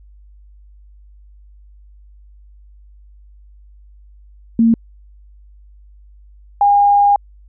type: tone pair in turn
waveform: sine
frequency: 228.5 / 811.7 Hz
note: A#3 / G#5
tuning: -34 / -40 cents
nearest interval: octave + minor seventh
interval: 2194 cents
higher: second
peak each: -8 dBFS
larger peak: neither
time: 4.59-4.74 / 6.61-7.16 s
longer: second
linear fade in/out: 2 ms
effects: added 50 Hz sine -41 dBFS peak until 7.48 s